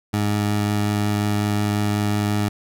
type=tone with vibrato; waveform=20% pulse; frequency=103.83 Hz; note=G#2; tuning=in tune; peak=-14 dBFS; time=0.13-2.49 s; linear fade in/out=10 ms; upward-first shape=triangle; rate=5.5 Hz; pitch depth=9 cents each way; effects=none